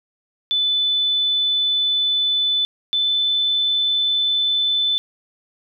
sine tone pair in turn, 3500 / 3515 Hz, A7 / A7, -10 / -2 cents, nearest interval unison, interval 8 cents, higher second, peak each -16 dBFS, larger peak neither, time 0.51-2.65 / 2.93-4.98 s, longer first, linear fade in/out 0 ms, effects none

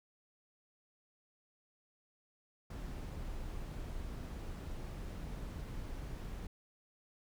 brown noise, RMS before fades -43 dBFS, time 2.7-6.47 s, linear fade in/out 5 ms, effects none

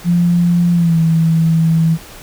sine tone with pitch glide, 173.5 to 162.82 Hz, F3 to E3, -11 to -21 cents, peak -9 dBFS, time 0.04-1.98 s, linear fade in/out 50 ms, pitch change -110 cents, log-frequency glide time 0.73-1 s, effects pink hiss -36 dBFS RMS until 2.22 s

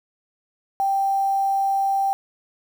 sine tone with quantisation, 784 Hz, G5, in tune, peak -18 dBFS, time 0.8-2.13 s, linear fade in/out 0 ms, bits 7, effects none

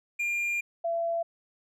triangle / sine tone pair in turn, 2400 / 673.5 Hz, D7 / E5, +37 / +37 cents, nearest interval octave + minor seventh, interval 2200 cents, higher first, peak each -25 / -26 dBFS, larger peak first, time 0.19-0.61 / 0.84-1.23 s, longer first, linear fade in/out 10 ms, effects none

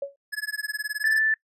sine tone with exponential decay, 559 Hz, C#5, 14 cents sharp, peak -23 dBFS, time 0.02-0.16 s, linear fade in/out 5 ms, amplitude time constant 29 ms
square tone with tremolo, 1704 Hz, G#6, 44 cents sharp, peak -25 dBFS, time 0.32-1.2 s, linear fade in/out 20 ms, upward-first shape sine, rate 19 Hz, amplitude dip 100%
sine tone, 1760 Hz, A6, in tune, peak -19 dBFS, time 1.04-1.34 s, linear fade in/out 2 ms
effects noise-tail reverb RT60 0.1 s tail -25 dB re dry + resampled to 32000 Hz

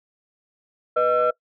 sine tone cluster, 492 / 621 / 1348 Hz, B4 / D#5 / E6, -7 / -3 / +38 cents, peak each -20 dBFS, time 0.96-1.31 s, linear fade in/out 10 ms, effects noise-tail reverb RT60 0.1 s tail -21 dB re dry + tanh soft clip ceiling -11 dBFS

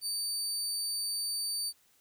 25% pulse tone, 4599 Hz, D8, 37 cents flat, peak -27 dBFS, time 0.01-1.73 s, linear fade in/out 50 ms, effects white hiss -67 dBFS RMS until 2 s

